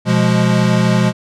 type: chord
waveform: square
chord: F diminished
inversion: second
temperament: equal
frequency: 123.47 / 174.61 / 207.7 Hz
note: Cb3 / F3 / Ab3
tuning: 0 / 0 / 0 cents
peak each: -16 dBFS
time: 0.05-1.13 s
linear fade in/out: 50 ms
effects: low-pass 7000 Hz 12 dB/octave